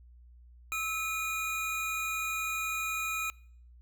square tone pair together, 1300 / 2448 Hz, E6 / D#7, -24 / -29 cents, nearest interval major seventh, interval 1095 cents, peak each -37 / -33 dBFS, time 0.72-3.3 s, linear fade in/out 0 ms, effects noise-tail reverb RT60 0.6 s tail -25 dB re dry + added 60 Hz sine -52 dBFS peak until 3.81 s

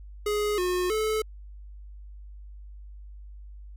square tone with pitch steps, 417.6 / 361.3 / 433.9 Hz, G#4 / F#4 / A4, +10 / -41 / -24 cents, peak -25 dBFS, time 0.26-1.22 s, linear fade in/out 5 ms, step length 320 ms, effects added 50 Hz sine -41 dBFS peak until 3.76 s

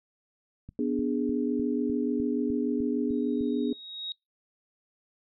click train, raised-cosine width 5 ms, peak -30 dBFS, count 10, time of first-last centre 0.69-3.409 s, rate 3.31 Hz
sine chord, G# diminished, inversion first, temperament equal, 246.9 / 293.7 / 415.3 Hz, B3 / D4 / G#4, 0 / 0 / 0 cents, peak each -28 / -29 / -32 dBFS, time 0.79-3.73 s, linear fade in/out 2 ms
sine tone with exponential growth, 3779 Hz, A#7, 23 cents sharp, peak -31 dBFS, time 3.1-4.12 s, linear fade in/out 1 ms, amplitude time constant 220 ms
effects noise-tail reverb RT60 0.2 s tail -25 dB re dry

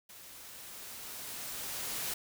white noise with level ramp, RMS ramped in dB -52 to -36 dBFS, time 0.09-2.14 s, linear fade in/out 5 ms, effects none

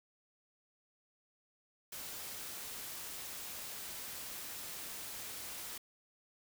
white noise, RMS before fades -45 dBFS, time 1.92-5.78 s, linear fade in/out 5 ms, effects none

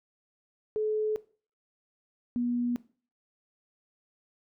sine tone pair in turn, 429.7 / 242 Hz, A4 / B3, -41 / -35 cents, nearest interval minor seventh, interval 994 cents, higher first, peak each -26 dBFS, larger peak neither, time 0.76-1.16 / 2.36-2.76 s, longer neither, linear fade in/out 0 ms, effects noise-tail reverb RT60 0.4 s tail -18 dB re dry

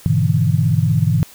sine chord, E dominant seventh, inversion first, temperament just, 103.01 / 123.61 / 148.33 / 164.81 Hz, G#2 / B2 / D3 / E3, -14 / +2 / +18 / 0 cents, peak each -18 dBFS, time 0.06-1.23 s, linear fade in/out 0 ms, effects white hiss -43 dBFS RMS until 1.34 s

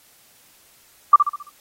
sine tone with echo, 1174.7 Hz, D6, in tune, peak -4 dBFS, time 1.13-1.16 s, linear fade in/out 5 ms, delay 67 ms, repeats 5, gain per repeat -7 dB, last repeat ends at 1.495 s, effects white hiss -54 dBFS RMS until 1.6 s + AAC 48 kbps

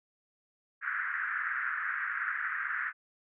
pink band-pass noise, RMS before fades -34 dBFS, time 0.81-2.93 s, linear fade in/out 50 ms, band 1400 to 1800 Hz, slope 48 dB/octave, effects none

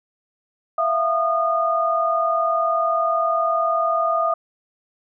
sine tone cluster, 663 / 703 / 1224 Hz, E5 / F5 / D#6, +10 / +11 / -29 cents, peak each -21 / -26 / -20 dBFS, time 0.78-4.34 s, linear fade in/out 5 ms, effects none

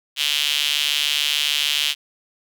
sawtooth tone with high-pass filter, 146.83 Hz, D3, in tune, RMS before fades -21 dBFS, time 0.16-1.95 s, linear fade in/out 50 ms, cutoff 3100 Hz, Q 4.1, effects none

